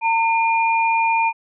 sine tone pair together, 908 / 2414 Hz, A#5 / D7, -46 / +47 cents, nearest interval octave + perfect fourth, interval 1693 cents, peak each -16 / -21 dBFS, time 0.01-1.33 s, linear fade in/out 50 ms, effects none

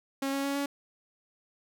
sawtooth tone with pitch steps, 272.9 / 275.9 / 279 / 282 Hz, C#4 / C#4 / C#4 / C#4, -27 / -8 / +11 / +30 cents, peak -25 dBFS, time 0.22-0.66 s, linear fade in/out 5 ms, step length 110 ms, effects none

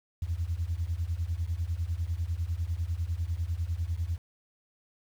sine beating tone pair, 79.2 / 89.2 Hz, D#2 / F2, +31 / +37 cents, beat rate 10 Hz, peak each -31 dBFS, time 0.22-4.18 s, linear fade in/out 5 ms, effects tanh soft clip ceiling -21 dBFS + 9-bit

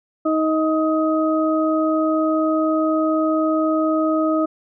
harmonic tone, 314.7 Hz, D#4, 20 cents sharp, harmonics 1 / 2 / 4, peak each -18 / -21 / -24 dBFS, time 0.25-4.46 s, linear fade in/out 10 ms, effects none

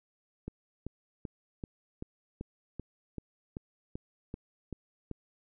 click train, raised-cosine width 3 ms, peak -25 dBFS, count 13, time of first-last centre 0.48-5.113 s, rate 2.59 Hz, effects none

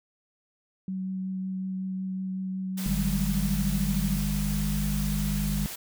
sine tone with vibrato, 188.3 Hz, F#3, 31 cents sharp, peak -29 dBFS, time 0.88-4.17 s, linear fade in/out 2 ms, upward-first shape triangle, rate 5.4 Hz, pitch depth 10 cents each way
white noise, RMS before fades -38 dBFS, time 2.77-5.76 s, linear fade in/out 10 ms
harmonic tone, 50.4 Hz, G1, 49 cents sharp, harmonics 1 / 3 / 4, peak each -29 / -30 / -29 dBFS, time 2.86-5.66 s, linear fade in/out 0 ms
effects none

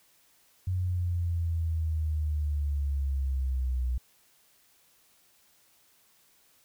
sine exponential sweep, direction down, 92.5 to 61.4 Hz, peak -26 dBFS, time 0.67-3.98 s, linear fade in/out 5 ms, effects white hiss -64 dBFS RMS until 6.64 s

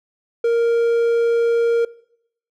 triangle tone, 466.2 Hz, A#4, in tune, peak -12 dBFS, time 0.44-1.85 s, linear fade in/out 5 ms, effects noise-tail reverb RT60 0.7 s tail -21 dB re dry

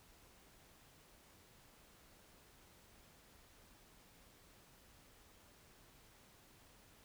silence, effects pink hiss -65 dBFS RMS until 7.04 s

